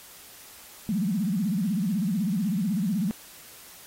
sine tone with vibrato, 196.1 Hz, G3, 1 cent sharp, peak -23 dBFS, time 0.89-3.11 s, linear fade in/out 0 ms, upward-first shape sine, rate 16 Hz, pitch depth 250 cents each way, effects white hiss -48 dBFS RMS until 3.86 s + AAC 48 kbps

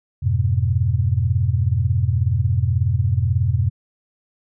sine chord, F diminished, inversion none, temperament equal with one note detuned, 87.31 / 103.83 / 125.77 Hz, F2 / Ab2 / Cb3, 0 / 0 / +32 cents, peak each -20 dBFS, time 0.22-3.7 s, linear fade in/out 20 ms, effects none

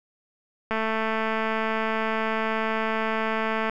click train, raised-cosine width 0.5 ms, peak -12 dBFS, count 661, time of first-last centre 0.71-3.696 s, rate 221 Hz, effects none

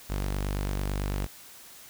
sawtooth tone, 49 Hz, G1, in tune, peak -24 dBFS, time 0.09-1.27 s, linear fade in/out 20 ms, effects white hiss -49 dBFS RMS until 1.89 s

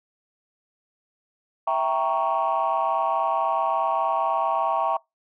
sine chord, E diminished seventh, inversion none, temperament equal, 659.3 / 784 / 932.3 / 1108.7 Hz, E5 / G5 / Bb5 / Db6, 0 / 0 / 0 / 0 cents, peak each -25 dBFS, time 1.67-4.97 s, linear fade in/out 5 ms, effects noise-tail reverb RT60 0.2 s tail -25 dB re dry + tanh soft clip ceiling -14 dBFS

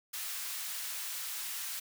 white high-pass noise, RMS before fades -39 dBFS, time 0.13-1.8 s, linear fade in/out 10 ms, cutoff 1200 Hz, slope 12 dB/octave, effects none

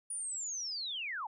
sine linear sweep, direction down, 9700 to 786 Hz, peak -36 dBFS, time 0.1-1.27 s, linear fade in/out 5 ms, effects none

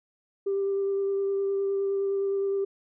sine tone with vibrato, 394.2 Hz, G4, 10 cents sharp, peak -23 dBFS, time 0.46-2.65 s, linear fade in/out 10 ms, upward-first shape sine, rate 9.7 Hz, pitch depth 11 cents each way, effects tanh soft clip ceiling -20 dBFS

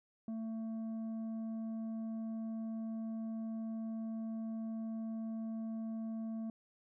sine tone with tanh clipping, 223.4 Hz, A3, 27 cents sharp, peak -39 dBFS, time 0.28-6.5 s, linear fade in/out 2 ms, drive 6 dB, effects none

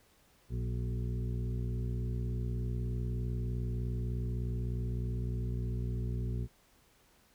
harmonic tone with a mistuned harmonic, 59.8 Hz, A#1, 45 cents sharp, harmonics 1 / 2 / 3 / 4 / 6 / 7, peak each -35 / -35 / -45 / -46 / -49 / -51 dBFS, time 0.49-6.48 s, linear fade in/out 50 ms, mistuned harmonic 3, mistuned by +34 cents, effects pink hiss -66 dBFS RMS until 7.34 s

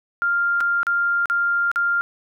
sine tone with dropouts, 1396.9 Hz, F6, in tune, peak -17 dBFS, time 0.22-2.01 s, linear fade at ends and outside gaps 0 ms, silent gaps 0.605-0.609 / 0.831-0.868 / 1.257-1.299 / 1.715-1.759 s, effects none

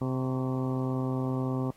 harmonic tone with a mistuned harmonic, 130 Hz, C3, 11 cents flat, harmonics 1 / 2 / 3 / 4 / 5 / 6 / 7 / 8 / 9, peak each -30 / -31 / -37 / -40 / -44 / -46 / -45 / -46 / -45 dBFS, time 0.01-1.71 s, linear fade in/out 5 ms, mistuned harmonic 9, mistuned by -44 cents, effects pink hiss -62 dBFS RMS until 1.76 s + AAC 48 kbps

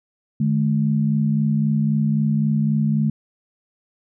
sine tone pair together, 150 / 213.8 Hz, D3 / A3, +37 / -49 cents, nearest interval tritone, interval 614 cents, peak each -19 dBFS, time 0.4-3.1 s, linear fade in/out 5 ms, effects none

